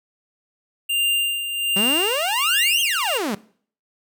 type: tone with tremolo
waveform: square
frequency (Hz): 2794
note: F7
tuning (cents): 0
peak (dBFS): -18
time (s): 0.89-3.18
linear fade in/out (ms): 10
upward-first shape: sine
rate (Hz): 1.3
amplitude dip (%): 60
type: exponential two-way sweep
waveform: sawtooth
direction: up then down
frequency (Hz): 185.3 to 3246 to 185.3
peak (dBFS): -18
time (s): 1.76-3.35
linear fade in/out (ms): 5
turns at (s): 2.81
effects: noise-tail reverb RT60 0.5 s tail -20 dB re dry